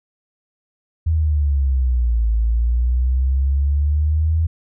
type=exponential two-way sweep; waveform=sine; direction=down then up; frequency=82 to 54.7 to 82 Hz; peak=-14 dBFS; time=1.06-4.47 s; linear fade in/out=10 ms; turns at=2.3 s; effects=none